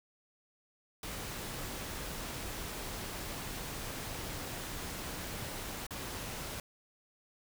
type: noise with dropouts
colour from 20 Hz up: pink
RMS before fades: -41 dBFS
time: 1.03-6.6 s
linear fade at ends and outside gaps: 2 ms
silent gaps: 5.867-5.907 s
effects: none